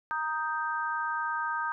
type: chord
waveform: sine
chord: Eb major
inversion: second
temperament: equal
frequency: 932.3 / 1244.5 / 1568 Hz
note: Bb5 / Eb6 / G6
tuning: 0 / 0 / 0 cents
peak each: -33 dBFS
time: 0.11-1.72 s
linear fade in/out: 0 ms
effects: none